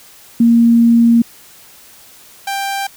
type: tone pair in turn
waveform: sine / sawtooth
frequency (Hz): 233.1 / 788.8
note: A#3 / G5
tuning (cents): 0 / +11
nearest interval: octave + major sixth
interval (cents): 2111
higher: second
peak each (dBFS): -6 / -14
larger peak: first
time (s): 0.4-1.22 / 2.47-2.87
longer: first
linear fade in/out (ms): 5
effects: white hiss -42 dBFS RMS until 2.96 s